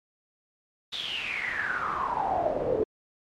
brown noise with band-pass filter sweep, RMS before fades -29 dBFS, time 0.92-2.84 s, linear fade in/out 10 ms, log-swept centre 3700 to 430 Hz, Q 10, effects MP3 64 kbps

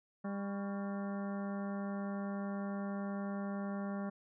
harmonic tone with a mistuned harmonic, 199.4 Hz, G3, 30 cents sharp, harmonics 1 / 2 / 3 / 4 / 5 / 6 / 7 / 8 / 9, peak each -37 / -49 / -46 / -50 / -59 / -51 / -53 / -61 / -58 dBFS, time 0.24-4.1 s, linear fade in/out 10 ms, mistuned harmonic 6, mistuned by -110 cents, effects none

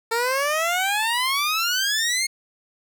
15% pulse exponential sweep, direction up, 450 to 2177 Hz, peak -14 dBFS, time 0.11-2.27 s, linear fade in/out 10 ms, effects none

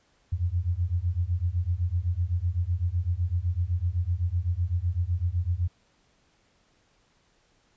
sine beating tone pair, 84.1 / 92 Hz, E2 / F#2, +35 / -9 cents, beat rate 7.9 Hz, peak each -27 dBFS, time 0.32-5.68 s, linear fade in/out 10 ms, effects pink hiss -66 dBFS RMS until 7.76 s + resampled to 16000 Hz

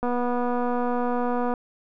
click train, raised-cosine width 1 ms, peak -14 dBFS, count 369, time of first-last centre 0.03-1.538 s, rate 244 Hz, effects none

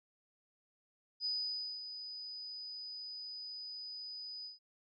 sine tone with ADSR envelope, 4978 Hz, D#8, in tune, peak -33 dBFS, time 1.2-4.59 s, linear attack 54 ms, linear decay 550 ms, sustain -10 dB, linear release 140 ms, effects none

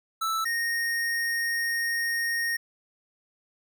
square tone pair in turn, 1318 / 1856.4 Hz, E6 / A#6, -1 / -8 cents, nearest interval tritone, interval 593 cents, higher second, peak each -26 / -26 dBFS, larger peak neither, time 0.21-0.45 / 0.45-2.57 s, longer second, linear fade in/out 10 ms, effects none

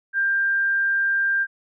sine tone, 1590 Hz, G6, 24 cents sharp, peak -18 dBFS, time 0.13-1.47 s, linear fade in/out 50 ms, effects none

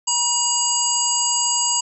harmonic tone, 958 Hz, A#5, 47 cents sharp, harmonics 1 / 3 / 5 / 7 / 8, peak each -25 / -27 / -25 / -23 / -21 dBFS, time 0.07-1.81 s, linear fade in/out 10 ms, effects none

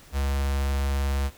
square tone with notch filter, 69 Hz, C#2, 7 cents flat, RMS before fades -25 dBFS, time 0.12-1.31 s, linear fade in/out 50 ms, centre 280 Hz, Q 1, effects pink hiss -51 dBFS RMS until 1.37 s

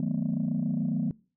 sine chord, B dominant seventh, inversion first, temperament equal with one note detuned, 157.74 / 185 / 220 / 246.9 Hz, D#3 / F#3 / A3 / B3, +24 / 0 / 0 / 0 cents, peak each -30 dBFS, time 0-1.11 s, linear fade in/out 2 ms, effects noise-tail reverb RT60 0.4 s tail -25 dB re dry + tanh soft clip ceiling -20 dBFS

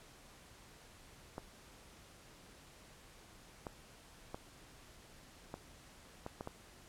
clicks, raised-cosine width 1 ms, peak -28 dBFS, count 7, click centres 1.381 / 3.668 / 4.345 / 5.541 / 6.264 / 6.409 / 6.474 s, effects pink hiss -59 dBFS RMS until 6.88 s + low-pass 11000 Hz 12 dB/octave

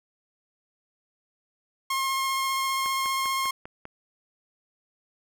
sawtooth tone with vibrato, 1072 Hz, C6, 42 cents sharp, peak -21 dBFS, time 1.9-3.51 s, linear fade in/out 5 ms, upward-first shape triangle, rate 15 Hz, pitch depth 13 cents each way
click train, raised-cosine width 0.5 ms, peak -24 dBFS, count 6, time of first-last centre 2.86-3.854 s, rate 5.03 Hz
effects none

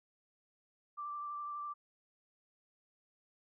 sine tone with vibrato, 1174.7 Hz, D6, in tune, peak -39 dBFS, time 0.97-1.74 s, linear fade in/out 20 ms, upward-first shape triangle, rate 12 Hz, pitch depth 18 cents each way, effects none

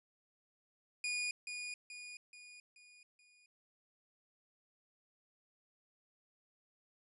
sawtooth tone with echo, 2450 Hz, D#7, 27 cents flat, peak -32 dBFS, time 1.04-1.31 s, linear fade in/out 2 ms, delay 430 ms, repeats 5, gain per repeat -6 dB, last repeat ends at 3.46 s, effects resampled to 24000 Hz

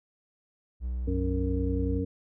triangle tone, 61.74 Hz, B1, in tune, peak -27 dBFS, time 0.8-2.02 s, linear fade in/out 50 ms
harmonic tone, 92.5 Hz, F#2, in tune, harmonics 1 / 2 / 3 / 5, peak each -31 / -35 / -31 / -34 dBFS, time 1.07-2.05 s, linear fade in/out 10 ms
effects none

